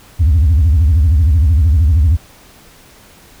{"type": "tone with vibrato", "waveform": "sine", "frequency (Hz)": 77.78, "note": "D#2", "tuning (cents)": 0, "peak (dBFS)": -5, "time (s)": [0.19, 2.17], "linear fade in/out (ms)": 20, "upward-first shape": "sine", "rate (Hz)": 13, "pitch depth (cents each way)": 250, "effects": ["tanh soft clip ceiling -5 dBFS", "pink hiss -43 dBFS RMS until 3.4 s"]}